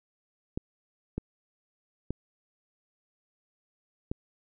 clicks, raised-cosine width 3 ms, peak -18 dBFS, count 4, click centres 0.575 / 1.18 / 2.106 / 4.115 s, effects none

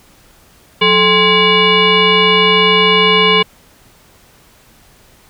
sine tone with frequency modulation, 1661.2 Hz, G#6, in tune, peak -7 dBFS, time 0.81-3.43 s, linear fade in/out 10 ms, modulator 614 Hz, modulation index 2.7, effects pink hiss -47 dBFS RMS until 5.29 s

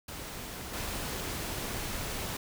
pink noise with level steps, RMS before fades -41 / -36 dBFS, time 0.08-2.37 s, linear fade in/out 5 ms, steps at 0.73 s, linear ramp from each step 10 ms, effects none

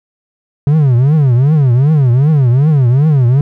triangle tone with vibrato, 137.1 Hz, C#3, 19 cents flat, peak -4 dBFS, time 0.67-3.41 s, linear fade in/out 2 ms, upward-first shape triangle, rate 2.6 Hz, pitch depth 290 cents each way, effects none

